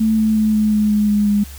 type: tone with pitch steps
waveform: sine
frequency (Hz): 220 / 217.9 / 215.7 / 213.6 / 211.5 / 209.5 / 207.4 / 205.4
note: A3 / A3 / A3 / G#3 / G#3 / G#3 / G#3 / G#3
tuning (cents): 0 / -17 / -34 / +49 / +32 / +15 / -2 / -19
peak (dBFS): -12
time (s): 0-1.44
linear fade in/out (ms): 10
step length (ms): 180
effects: added 69 Hz sine -33 dBFS peak until 1.58 s + white hiss -40 dBFS RMS until 1.58 s